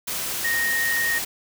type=tone in noise; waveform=sine; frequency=1861 Hz; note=A#6; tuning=3 cents flat; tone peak=-21 dBFS; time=0.44-1.19 s; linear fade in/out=10 ms; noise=white; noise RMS=-28 dBFS; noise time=0.07-1.25 s; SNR=+4 dB; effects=none